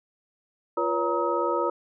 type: tone cluster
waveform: sine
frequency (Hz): 346.3 / 487.1 / 564 / 940 / 1272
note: F4 / B4 / C#5 / A#5 / D#6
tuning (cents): -15 / -24 / +30 / +14 / +38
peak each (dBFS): -29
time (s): 0.77-1.7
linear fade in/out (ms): 5
effects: none